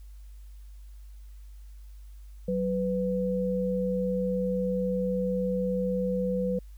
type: tone pair together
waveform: sine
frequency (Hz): 186.73 / 498.5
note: F#3 / B4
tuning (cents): +16 / +16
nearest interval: octave + perfect fourth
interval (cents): 1700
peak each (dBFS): -28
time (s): 2.48-6.59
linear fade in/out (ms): 5
effects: added 50 Hz sine -43 dBFS peak until 6.77 s + white hiss -66 dBFS RMS until 6.77 s